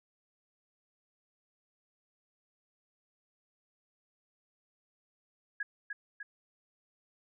sine tone with echo, 1661.2 Hz, G#6, in tune, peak -32 dBFS, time 5.6-5.63 s, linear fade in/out 5 ms, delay 300 ms, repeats 2, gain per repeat -4 dB, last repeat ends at 6.23 s, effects none

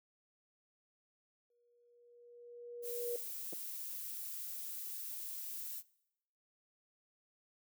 sine tone with exponential growth, 478.8 Hz, A#4, 46 cents sharp, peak -35 dBFS, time 1.5-3.16 s, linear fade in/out 2 ms, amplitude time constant 360 ms
violet noise, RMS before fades -44 dBFS, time 2.82-5.83 s, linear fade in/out 50 ms
clicks, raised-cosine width 2 ms, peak -32 dBFS, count 2, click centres 3.527 / 3.533 s
effects noise-tail reverb RT60 0.8 s tail -22 dB re dry + high-pass 300 Hz 12 dB/octave

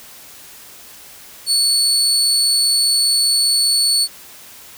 30% pulse tone, 4435 Hz, C#8, in tune, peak -10 dBFS, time 1.46-4.08 s, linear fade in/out 50 ms, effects white hiss -40 dBFS RMS until 4.77 s

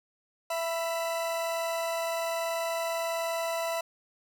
40% pulse tone pair together, 665.4 / 987.8 Hz, E5 / B5, +16 / 0 cents, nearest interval perfect fifth, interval 684 cents, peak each -29 / -35 dBFS, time 0.5-3.81 s, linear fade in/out 5 ms, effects none

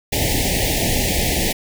pink band-stop noise, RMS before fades -19 dBFS, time 0.12-1.53 s, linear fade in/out 10 ms, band 860 to 1800 Hz, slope 96 dB/octave, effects none

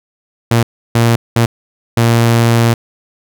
sawtooth tone bursts at uneven times, 116.54 Hz, A#2, in tune, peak -4 dBFS, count 4, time 0.51-0.63 / 0.95-1.16 / 1.36-1.46 / 1.97-2.74 s, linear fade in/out 5 ms, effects none

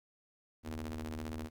sawtooth ring-modulated tone, 77.78 Hz, D#2, in tune, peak -32 dBFS, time 0.63-1.5 s, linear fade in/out 50 ms, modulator 163 Hz, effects 12-bit

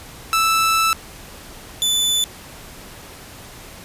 sawtooth tone pair in turn, 1318.5 / 3496 Hz, E6 / A7, 0 / -12 cents, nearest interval octave + perfect fourth, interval 1688 cents, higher second, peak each -11 / -13 dBFS, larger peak first, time 0.33-0.93 / 1.82-2.24 s, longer first, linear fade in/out 0 ms, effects pink hiss -39 dBFS RMS until 3.84 s + resampled to 32000 Hz

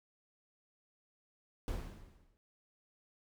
brown noise with exponential decay, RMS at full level -35 dBFS, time 1.68-2.37 s, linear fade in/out 0 ms, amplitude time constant 150 ms, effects none

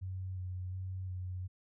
sine tone with vibrato, 92.5 Hz, F#2, in tune, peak -37 dBFS, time 0.01-1.48 s, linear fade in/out 20 ms, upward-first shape square, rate 1.4 Hz, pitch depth 18 cents each way, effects none

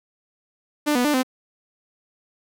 sawtooth tone with pitch steps, 297.2 / 246.2 / 296.3 / 257.5 Hz, D4 / B3 / D4 / C4, +21 / -5 / +15 / -28 cents, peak -14 dBFS, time 0.86-1.232 s, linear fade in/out 20 ms, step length 93 ms, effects none

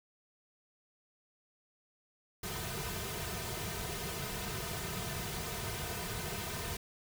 pink noise with comb filter, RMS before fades -39 dBFS, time 2.43-6.77 s, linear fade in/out 5 ms, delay 3.6 ms, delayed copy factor -0.95, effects none

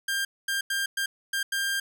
sawtooth tone bursts at uneven times, 1596 Hz, G6, 31 cents sharp, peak -22 dBFS, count 6, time 0.08-0.25 / 0.48-0.61 / 0.7-0.86 / 0.97-1.06 / 1.33-1.43 / 1.52-1.8 s, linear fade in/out 5 ms, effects none

